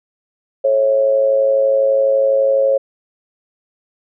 sine tone with amplitude modulation, 545 Hz, C#5, 29 cents flat, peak -8 dBFS, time 0.64-2.78 s, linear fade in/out 10 ms, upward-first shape sine, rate 112 Hz, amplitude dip 60%, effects none

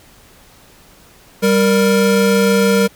square tone pair together, 196.01 / 466.2 Hz, G3 / A#4, 0 / 0 cents, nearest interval octave + minor third, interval 1500 cents, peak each -14 dBFS, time 1.42-2.88 s, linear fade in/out 20 ms, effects pink hiss -46 dBFS RMS until 2.95 s

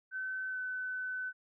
sine tone with pitch glide, 1526 to 1510.2 Hz, G6 to F#6, -47 to +35 cents, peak -35 dBFS, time 0.11-1.33 s, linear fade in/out 50 ms, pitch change -18 cents, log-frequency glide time 0.49-0.58 s, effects none

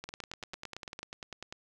two click trains, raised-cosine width 0.2 ms, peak -24 / -23 dBFS, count 16 / 9, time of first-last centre 0.04-1.525 / 0.09-0.991 s, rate 10.1 / 8.88 Hz, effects none

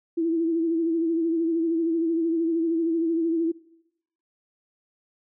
sine tone with vibrato, 330 Hz, E4, 2 cents sharp, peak -21 dBFS, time 0.17-3.52 s, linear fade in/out 10 ms, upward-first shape sine, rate 13 Hz, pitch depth 48 cents each way, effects noise-tail reverb RT60 0.8 s tail -20 dB re dry

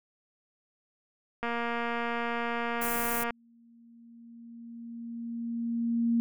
click train, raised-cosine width 0.5 ms, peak -18 dBFS, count 442, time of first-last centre 1.43-3.307 s, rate 235 Hz
white band-stop noise, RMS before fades -34 dBFS, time 2.81-3.24 s, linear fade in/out 10 ms, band 390 to 9500 Hz, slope 12 dB/octave
sine tone with exponential growth, 233.1 Hz, A#3, in tune, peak -22 dBFS, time 3.11-6.2 s, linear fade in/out 0 ms, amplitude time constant 670 ms
effects none

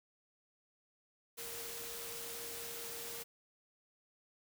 sine tone in noise, 466.2 Hz, A#4, in tune, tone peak -51 dBFS, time 1.37-3.24 s, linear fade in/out 20 ms, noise white, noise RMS -45 dBFS, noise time 1.37-3.24 s, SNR -9 dB, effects none

